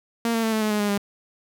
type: tone with pitch steps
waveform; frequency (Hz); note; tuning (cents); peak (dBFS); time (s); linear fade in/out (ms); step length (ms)
sawtooth; 231.6 / 227.1 / 222.7 / 218.3 / 214.1 / 209.9 / 205.9 / 201.9; A#3 / A#3 / A3 / A3 / A3 / G#3 / G#3 / G#3; -11 / -45 / +21 / -13 / -47 / +19 / -15 / -49; -17; 0.25-0.978; 2; 91
effects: none